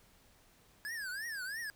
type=tone with vibrato; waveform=square; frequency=1661.2 Hz; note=G#6; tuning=in tune; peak=-39 dBFS; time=0.85-1.7 s; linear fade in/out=0 ms; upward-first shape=triangle; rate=3 Hz; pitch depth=250 cents each way; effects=pink hiss -65 dBFS RMS until 1.75 s